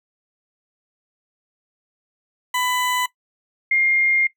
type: tone pair in turn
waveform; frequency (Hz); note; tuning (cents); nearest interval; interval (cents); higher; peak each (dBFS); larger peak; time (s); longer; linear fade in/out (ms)
20% pulse / sine; 998 / 2121; B5 / C7; +18 / +23; octave + minor second; 1305; second; -15; neither; 2.54-3.06 / 3.71-4.27; second; 5
effects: noise-tail reverb RT60 0.1 s tail -17 dB re dry